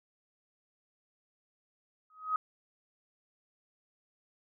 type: tone with exponential growth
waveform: sine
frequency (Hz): 1262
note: D#6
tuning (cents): +24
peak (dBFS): -24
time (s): 2.1-2.36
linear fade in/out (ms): 2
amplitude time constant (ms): 56
effects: none